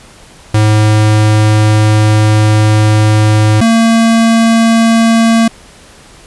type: tone pair in turn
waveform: square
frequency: 107.2 / 227.6 Hz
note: A2 / A#3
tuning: -45 / -41 cents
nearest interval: octave + minor second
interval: 1304 cents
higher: second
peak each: -6 dBFS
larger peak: neither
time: 0.54-3.61 / 3.61-5.48 s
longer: first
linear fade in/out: 5 ms
effects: pink hiss -38 dBFS RMS until 6.26 s + resampled to 24000 Hz